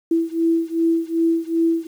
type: beating tone pair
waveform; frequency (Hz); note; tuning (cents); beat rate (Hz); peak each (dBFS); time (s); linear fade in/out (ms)
sine; 329.6 / 332.2; E4 / E4; 0 / +13; 2.6; -19 / -20; 0.11-1.87; 5
effects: 8-bit